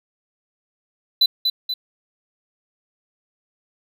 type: tone with echo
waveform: triangle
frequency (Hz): 4000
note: B7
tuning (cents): +21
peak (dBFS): -10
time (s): 1.21-1.26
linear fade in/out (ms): 5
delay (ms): 240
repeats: 2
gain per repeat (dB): -5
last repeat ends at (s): 1.74
effects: none